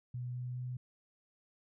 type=tone with pitch steps; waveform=sine; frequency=123.6 / 124.46 / 125.33 Hz; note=B2 / B2 / B2; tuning=+2 / +14 / +26 cents; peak=-37 dBFS; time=0.14-0.77 s; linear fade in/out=5 ms; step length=210 ms; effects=none